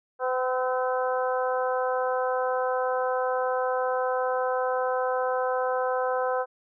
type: harmonic tone with a mistuned harmonic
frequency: 254.7 Hz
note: C4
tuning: 46 cents flat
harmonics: 2 / 3 / 4 / 5 / 6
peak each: -26 / -30 / -32 / -34 / -36 dBFS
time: 0.19-6.46 s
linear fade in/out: 50 ms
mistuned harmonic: 5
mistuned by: +26 cents
effects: none